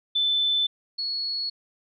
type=tone pair in turn; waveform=sine; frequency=3520 / 4363 Hz; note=A7 / C#8; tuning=0 / -28 cents; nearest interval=major third; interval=372 cents; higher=second; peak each=-20 / -26 dBFS; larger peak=first; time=0.15-0.67 / 0.98-1.5 s; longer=neither; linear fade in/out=10 ms; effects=none